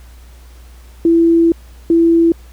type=tone bursts at uneven times; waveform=sine; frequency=333.5 Hz; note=E4; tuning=20 cents sharp; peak=-7 dBFS; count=2; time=1.05-1.52 / 1.9-2.32 s; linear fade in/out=2 ms; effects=added 60 Hz sine -36 dBFS peak until 2.52 s + pink hiss -48 dBFS RMS until 2.52 s